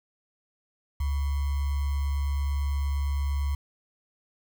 sine tone with sample-and-hold, 70.6 Hz, C#2, 32 cents sharp, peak -24 dBFS, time 1-3.55 s, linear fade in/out 5 ms, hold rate 1050 Hz, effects none

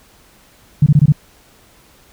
sine tone bursts, 146.83 Hz, D3, in tune, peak -5 dBFS, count 5, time 0.82-1.123 s, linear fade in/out 5 ms, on 43 ms, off 22 ms, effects pink hiss -49 dBFS RMS until 2.12 s

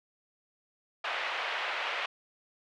white band-pass noise, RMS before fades -34 dBFS, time 1.04-2.06 s, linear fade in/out 5 ms, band 540 to 2900 Hz, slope 24 dB/octave, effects none

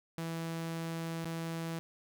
sawtooth tone with dropouts, 164.81 Hz, E3, in tune, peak -32 dBFS, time 0.18-1.79 s, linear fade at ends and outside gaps 0 ms, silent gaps 1.245-1.255 s, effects none

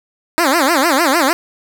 10% pulse tone with vibrato, 301.9 Hz, D4, 48 cents sharp, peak -3 dBFS, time 0.38-1.33 s, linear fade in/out 0 ms, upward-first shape sine, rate 6.6 Hz, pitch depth 260 cents each way, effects none

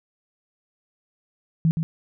sine tone with echo, 162 Hz, E3, 30 cents flat, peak -15 dBFS, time 1.65-1.71 s, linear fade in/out 0 ms, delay 120 ms, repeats 1, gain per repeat -6 dB, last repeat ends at 1.83 s, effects none

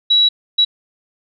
sine tone bursts at uneven times, 3900 Hz, B7, 23 cents flat, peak -9 dBFS, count 2, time 0.1-0.29 / 0.58-0.65 s, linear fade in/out 10 ms, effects none

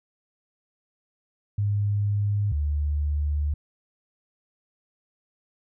sine tone pair in turn, 102.5 / 73.68 Hz, G#2 / D2, -22 / +6 cents, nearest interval tritone, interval 572 cents, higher first, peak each -21 / -22 dBFS, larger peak first, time 1.58-2.52 / 2.52-3.54 s, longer second, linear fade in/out 5 ms, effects none

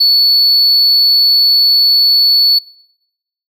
triangle tone, 4435 Hz, C#8, in tune, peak -4 dBFS, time 0-2.59 s, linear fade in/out 10 ms, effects noise-tail reverb RT60 0.9 s tail -26 dB re dry + tanh soft clip ceiling 0 dBFS

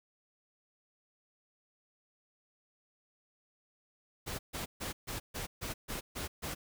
pink noise bursts, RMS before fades -39 dBFS, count 9, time 4.26-6.55 s, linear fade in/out 20 ms, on 130 ms, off 140 ms, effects none

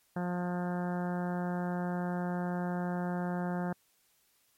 harmonic tone, 177.6 Hz, F3, 29 cents sharp, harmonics 1 / 2 / 3 / 4 / 5 / 6 / 7 / 8 / 9 / 10, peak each -32 / -41 / -42 / -41 / -44 / -51 / -50 / -49 / -48 / -55 dBFS, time 0.16-3.73 s, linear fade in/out 5 ms, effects white hiss -70 dBFS RMS until 4.57 s + MP3 64 kbps

